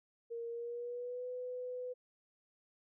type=tone with pitch glide; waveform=sine; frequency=466.2 to 499.7 Hz; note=A#4 to B4; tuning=0 to +20 cents; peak=-39 dBFS; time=0.3-1.94 s; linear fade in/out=20 ms; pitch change=+120 cents; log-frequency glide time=0.49-1.27 s; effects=none